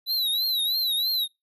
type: tone with vibrato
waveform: square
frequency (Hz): 3952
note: B7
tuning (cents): 0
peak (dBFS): -23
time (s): 0.06-1.28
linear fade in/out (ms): 50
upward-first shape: triangle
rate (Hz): 3.1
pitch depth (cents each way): 130
effects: noise-tail reverb RT60 0.2 s tail -26 dB re dry